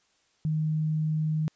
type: tone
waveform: sine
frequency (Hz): 155.56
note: D#3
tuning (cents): 0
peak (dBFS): -24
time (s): 0.45-1.48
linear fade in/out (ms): 0
effects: white hiss -68 dBFS RMS until 1.55 s + resampled to 16000 Hz